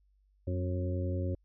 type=harmonic tone with a mistuned harmonic; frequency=90.5 Hz; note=F#2; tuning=38 cents flat; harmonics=1 / 2 / 3 / 4 / 5 / 6; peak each=-31 / -42 / -40 / -41 / -50 / -41 dBFS; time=0.47-1.35 s; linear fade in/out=5 ms; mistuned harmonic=2; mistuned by=+37 cents; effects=added 49 Hz sine -65 dBFS peak until 1.44 s